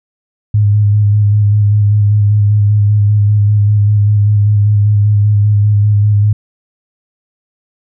sine tone with vibrato, 103.83 Hz, G#2, in tune, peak -6 dBFS, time 0.54-6.33 s, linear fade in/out 5 ms, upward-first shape square, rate 5.1 Hz, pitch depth 21 cents each way, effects none

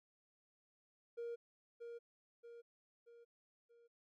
triangle tone with echo, 470 Hz, A#4, 14 cents sharp, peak -39 dBFS, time 1.17-1.36 s, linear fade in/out 20 ms, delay 630 ms, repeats 4, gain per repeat -6 dB, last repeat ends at 3.88 s, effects tanh soft clip ceiling -37 dBFS

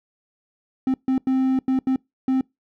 triangle tone bursts at uneven times, 262.1 Hz, C4, 3 cents sharp, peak -15 dBFS, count 6, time 0.87-0.94 / 1.08-1.18 / 1.27-1.59 / 1.68-1.79 / 1.87-1.96 / 2.28-2.41 s, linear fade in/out 2 ms, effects noise-tail reverb RT60 0.2 s tail -25 dB re dry

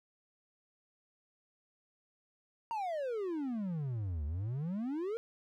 triangle exponential two-way sweep, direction down then up, 942 to 70.9 to 474 Hz, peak -32 dBFS, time 2.71-5.17 s, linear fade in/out 0 ms, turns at 4.25 s, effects none

